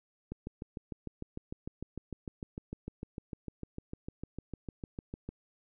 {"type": "click train", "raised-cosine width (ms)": 3, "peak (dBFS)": -26, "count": 34, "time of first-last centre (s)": [0.32, 5.29], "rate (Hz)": 6.64, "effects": []}